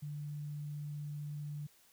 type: tone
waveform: sine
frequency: 147.4 Hz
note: D3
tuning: 7 cents sharp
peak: -39 dBFS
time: 0.02-1.67 s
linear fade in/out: 10 ms
effects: white hiss -66 dBFS RMS until 1.92 s